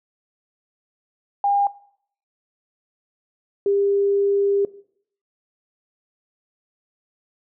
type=tone pair in turn; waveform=sine; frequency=806 / 400.1 Hz; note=G5 / G4; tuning=+48 / +35 cents; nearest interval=octave; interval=1213 cents; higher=first; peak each=-16 dBFS; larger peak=neither; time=1.44-1.67 / 3.66-4.65 s; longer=second; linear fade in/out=2 ms; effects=noise-tail reverb RT60 0.6 s tail -18 dB re dry